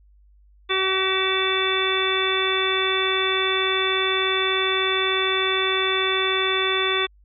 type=harmonic tone with a mistuned harmonic; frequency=380.3 Hz; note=F#4; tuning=48 cents sharp; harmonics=1 / 2 / 3 / 4 / 5 / 6 / 7 / 9; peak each=-25 / -36 / -27 / -31 / -29 / -29 / -30 / -24 dBFS; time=0.69-7.07 s; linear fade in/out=20 ms; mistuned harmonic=9; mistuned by=+37 cents; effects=added 50 Hz sine -51 dBFS peak until 7.24 s